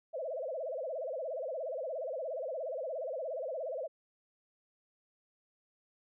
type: tone with vibrato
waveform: sine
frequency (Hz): 578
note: D5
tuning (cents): -28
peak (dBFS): -35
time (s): 0.13-3.88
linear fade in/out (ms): 20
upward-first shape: sine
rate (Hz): 17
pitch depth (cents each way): 250
effects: none